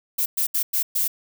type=noise bursts at uneven times; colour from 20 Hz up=violet; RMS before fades=-22 dBFS; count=5; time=0.18-0.26 / 0.37-0.47 / 0.54-0.63 / 0.73-0.83 / 0.95-1.08 s; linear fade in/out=10 ms; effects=none